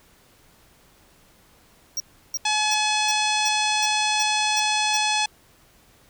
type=tone bursts; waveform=square; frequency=5640 Hz; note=F8; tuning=16 cents sharp; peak=-24 dBFS; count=9; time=1.97-4.969 s; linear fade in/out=2 ms; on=31 ms; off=340 ms
type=harmonic tone; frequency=852 Hz; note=G#5; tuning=44 cents sharp; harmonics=1 / 2 / 3 / 4 / 5 / 6 / 7 / 8 / 9 / 10; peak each=-24 / -32 / -26 / -27 / -31 / -32 / -30 / -41 / -39 / -35 dBFS; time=2.45-5.26 s; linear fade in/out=5 ms
effects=pink hiss -56 dBFS RMS until 6.09 s

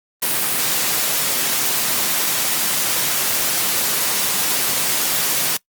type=high-pass noise; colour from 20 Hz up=white; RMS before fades=-19 dBFS; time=0.22-5.57 s; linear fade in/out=5 ms; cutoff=110 Hz; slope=48 dB/octave; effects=noise-tail reverb RT60 0.1 s tail -22 dB re dry + Opus 32 kbps

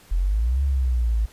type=exponential two-way sweep; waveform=sine; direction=up then down; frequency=40.96 to 70.3 to 53.2 Hz; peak=-18 dBFS; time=0.11-1.26 s; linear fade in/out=10 ms; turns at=0.63 s; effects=pink hiss -51 dBFS RMS until 1.32 s + resampled to 32000 Hz

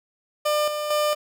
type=tone with tremolo; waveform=30% pulse; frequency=600 Hz; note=D5; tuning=37 cents sharp; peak=-17 dBFS; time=0.45-1.15 s; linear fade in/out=10 ms; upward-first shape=square; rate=2.2 Hz; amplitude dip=50%; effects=none

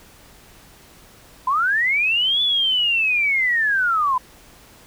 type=linear two-way sweep; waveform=sine; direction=up then down; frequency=987.8 to 3477 to 987.8 Hz; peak=-16 dBFS; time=1.47-4.18 s; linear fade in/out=5 ms; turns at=2.42 s; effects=pink hiss -48 dBFS RMS until 4.86 s

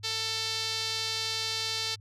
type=tone with band-pass filter; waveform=sawtooth; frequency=444.3 Hz; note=A4; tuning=17 cents sharp; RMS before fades=-32 dBFS; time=0.03-1.96 s; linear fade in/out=20 ms; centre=4400 Hz; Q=2.8; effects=added 103 Hz sine -47 dBFS peak until 2 s

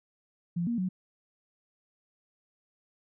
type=tone with pitch steps; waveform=sine; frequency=172.3 / 235.7 / 184.9 Hz; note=F3 / A#3 / F#3; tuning=-23 / +19 / -1 cents; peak=-27 dBFS; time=0.56-0.89 s; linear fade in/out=10 ms; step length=110 ms; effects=none

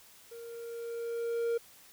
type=tone with level ramp; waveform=triangle; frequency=466.2 Hz; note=A#4; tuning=in tune; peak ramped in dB=-42 to -25 dBFS; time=0.31-1.58 s; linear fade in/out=10 ms; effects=white hiss -57 dBFS RMS until 1.92 s

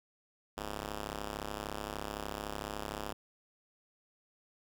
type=ring-modulated tone; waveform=5% pulse; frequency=103.83 Hz; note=G#2; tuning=in tune; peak=-24 dBFS; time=0.57-3.13 s; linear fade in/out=5 ms; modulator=139 Hz; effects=none

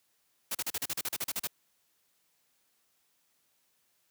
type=noise bursts; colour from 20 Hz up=white; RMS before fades=-33 dBFS; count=13; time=0.51-1.473 s; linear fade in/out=5 ms; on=39 ms; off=38 ms; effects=white hiss -73 dBFS RMS until 4.1 s + high-pass 80 Hz 12 dB/octave

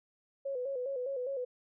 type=tone with vibrato; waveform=sine; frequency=523.3 Hz; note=C5; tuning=in tune; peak=-33 dBFS; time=0.45-1.45 s; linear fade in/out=10 ms; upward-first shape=square; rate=4.9 Hz; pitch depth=85 cents each way; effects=none

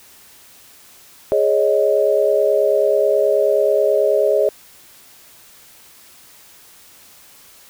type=chord; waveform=sine; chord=Ab suspended fourth; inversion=none; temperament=just; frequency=415.3 / 553.7 / 623 Hz; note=Ab4 / Db5 / Eb5; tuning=0 / -2 / +2 cents; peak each=-17 dBFS; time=1.32-4.49 s; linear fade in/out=0 ms; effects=white hiss -46 dBFS RMS until 7.69 s

